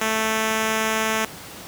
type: tone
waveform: 5% pulse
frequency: 220 Hz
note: A3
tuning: in tune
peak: -9 dBFS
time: 0.01-1.25 s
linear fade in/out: 2 ms
effects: pink hiss -38 dBFS RMS until 1.67 s + high-pass 100 Hz 12 dB/octave